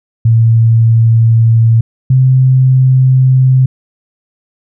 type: tone pair in turn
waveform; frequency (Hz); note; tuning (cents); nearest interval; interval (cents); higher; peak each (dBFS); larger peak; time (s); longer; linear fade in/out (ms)
sine; 114 / 130.11; A#2 / C3; -38 / -9; major second; 229; second; -4; neither; 0.25-1.81 / 2.1-3.66; neither; 5
effects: none